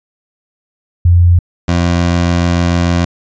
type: tone pair in turn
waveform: sine / 20% pulse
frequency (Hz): 87.31 / 86.71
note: F2 / F2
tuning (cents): 0 / -12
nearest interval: unison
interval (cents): 12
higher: first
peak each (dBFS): -4 / -5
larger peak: first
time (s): 1.05-1.39 / 1.68-3.05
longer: second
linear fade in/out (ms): 5
effects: resampled to 16000 Hz